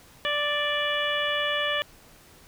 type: harmonic tone with a mistuned harmonic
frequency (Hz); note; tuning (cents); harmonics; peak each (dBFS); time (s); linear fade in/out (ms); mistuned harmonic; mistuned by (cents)
587.3; D5; 0; 1 / 2 / 3 / 4 / 5 / 6; -30 / -32 / -29 / -34 / -30 / -34; 0.25-1.82; 0; 6; -52
effects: pink hiss -53 dBFS RMS until 2.47 s